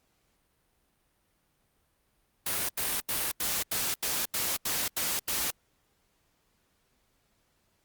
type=noise bursts; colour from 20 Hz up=white; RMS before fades=-30 dBFS; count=10; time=2.46-5.507 s; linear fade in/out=5 ms; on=230 ms; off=83 ms; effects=pink hiss -72 dBFS RMS until 7.84 s + Opus 48 kbps